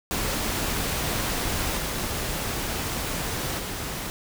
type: noise with level steps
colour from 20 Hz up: pink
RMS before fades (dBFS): -27 / -29 / -32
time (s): 0.11-4.1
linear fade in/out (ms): 0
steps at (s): 1.77 / 3.58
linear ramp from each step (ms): 10
effects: none